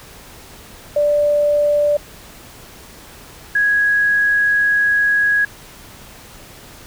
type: tone pair in turn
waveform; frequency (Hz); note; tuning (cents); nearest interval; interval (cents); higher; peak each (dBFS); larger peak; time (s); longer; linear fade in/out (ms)
sine; 587.3 / 1661.1; D5 / G#6; 0 / 0; octave + tritone; 1800; second; -12; neither; 0.96-1.97 / 3.55-5.45; second; 5
effects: pink hiss -40 dBFS RMS until 6.86 s